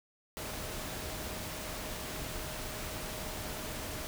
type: tone in noise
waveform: sine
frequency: 622.3 Hz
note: D#5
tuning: in tune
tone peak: -49 dBFS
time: 0.37-4.07 s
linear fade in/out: 0 ms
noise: pink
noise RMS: -40 dBFS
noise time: 0.37-4.07 s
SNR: -12 dB
effects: none